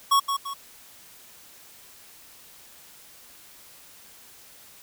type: tone with echo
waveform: square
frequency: 1108.7 Hz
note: C#6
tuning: in tune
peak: -17 dBFS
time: 0.11-0.2 s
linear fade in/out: 10 ms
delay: 170 ms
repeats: 2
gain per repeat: -7 dB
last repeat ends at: 0.54 s
effects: white hiss -50 dBFS RMS until 4.82 s